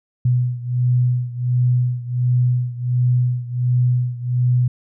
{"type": "beating tone pair", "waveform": "sine", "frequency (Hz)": [123.47, 124.87], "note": ["B2", "B2"], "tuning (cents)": [0, 20], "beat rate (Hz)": 1.4, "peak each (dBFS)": [-17, -20], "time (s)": [0.25, 4.68], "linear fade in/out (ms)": 5, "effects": []}